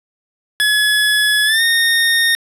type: tone with pitch glide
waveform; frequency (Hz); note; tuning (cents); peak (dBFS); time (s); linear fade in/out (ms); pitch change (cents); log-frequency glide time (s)
25% pulse; 1700 to 1843.2; G#6 to A#6; +40 to -20; -8; 0.6-2.35; 0; +140; 1.45-1.62
effects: resampled to 32000 Hz + 8-bit